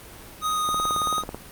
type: tone with vibrato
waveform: square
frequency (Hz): 1244.5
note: D#6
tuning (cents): 0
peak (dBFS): -23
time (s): 0.41-1.24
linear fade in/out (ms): 50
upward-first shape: sine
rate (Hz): 3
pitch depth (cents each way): 8
type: click train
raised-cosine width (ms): 1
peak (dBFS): -17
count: 13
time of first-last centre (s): 0.69-1.346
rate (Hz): 18.3
effects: pink hiss -43 dBFS RMS until 1.51 s + Opus 32 kbps